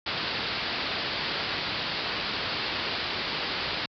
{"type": "low-pass noise", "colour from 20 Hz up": "white", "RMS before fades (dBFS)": -31, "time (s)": [0.06, 3.86], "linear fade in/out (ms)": 5, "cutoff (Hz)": 4900, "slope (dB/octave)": 96, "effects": ["high-pass 60 Hz 12 dB/octave"]}